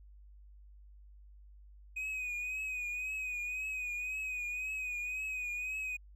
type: tone with vibrato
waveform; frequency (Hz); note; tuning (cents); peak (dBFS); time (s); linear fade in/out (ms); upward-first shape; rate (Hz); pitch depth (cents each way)
triangle; 2500; D#7; +8; -34; 1.96-5.97; 10; triangle; 1.9; 56
effects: added 50 Hz sine -53 dBFS peak until 6.15 s